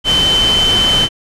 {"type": "tone in noise", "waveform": "sine", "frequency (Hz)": 3067, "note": "G7", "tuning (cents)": -38, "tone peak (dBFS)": -10, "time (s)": [0.04, 1.09], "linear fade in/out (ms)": 50, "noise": "pink", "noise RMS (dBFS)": -18, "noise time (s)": [0.04, 1.09], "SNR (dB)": 5, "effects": ["low-pass 8000 Hz 12 dB/octave"]}